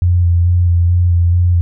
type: tone with vibrato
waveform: sine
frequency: 87.31 Hz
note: F2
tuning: in tune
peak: -8 dBFS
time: 0.02-1.61 s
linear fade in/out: 0 ms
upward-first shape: square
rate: 2.3 Hz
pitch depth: 20 cents each way
effects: none